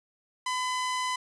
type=tone; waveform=sawtooth; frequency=1009 Hz; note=B5; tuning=37 cents sharp; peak=-24 dBFS; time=0.46-1.16 s; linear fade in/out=5 ms; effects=resampled to 22050 Hz + 9-bit